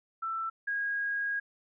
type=tone pair in turn; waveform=sine; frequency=1332 / 1638.9 Hz; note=E6 / G#6; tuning=+18 / -23 cents; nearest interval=major third; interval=359 cents; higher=second; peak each=-31 / -29 dBFS; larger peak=second; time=0.22-0.5 / 0.67-1.4 s; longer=second; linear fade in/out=10 ms; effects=none